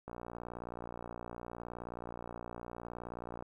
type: click train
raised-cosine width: 1 ms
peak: -29 dBFS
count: 199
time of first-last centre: 0.08-3.425 s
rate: 59.2 Hz
effects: 11-bit